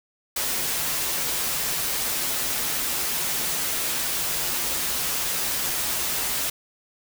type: noise with comb filter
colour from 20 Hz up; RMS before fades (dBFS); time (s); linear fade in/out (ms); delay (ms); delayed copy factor
white; -26; 0.36-6.5; 5; 9.9; -0.5
effects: none